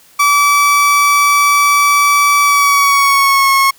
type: tone with pitch glide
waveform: 30% pulse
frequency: 1152 to 1091.1 Hz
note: D6 to C#6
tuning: -34 to -28 cents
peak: -5 dBFS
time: 0.19-3.71 s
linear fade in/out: 10 ms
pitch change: -94 cents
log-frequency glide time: 2.42-3.5 s
effects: white hiss -46 dBFS RMS until 3.78 s